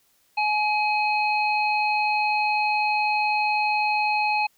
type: harmonic tone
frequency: 844 Hz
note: G#5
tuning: 28 cents sharp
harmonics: 1 / 3 / 5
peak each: -22 / -24 / -34 dBFS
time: 0.37-4.47 s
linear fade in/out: 10 ms
effects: white hiss -64 dBFS RMS until 4.57 s